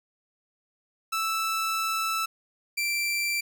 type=tone pair in turn; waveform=sawtooth; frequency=1318.5 / 2349 Hz; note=E6 / D7; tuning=0 / 0 cents; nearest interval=minor seventh; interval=1000 cents; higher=second; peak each=-22 dBFS; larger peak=neither; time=1.12-2.26 / 2.77-3.41 s; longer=first; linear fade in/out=10 ms; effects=none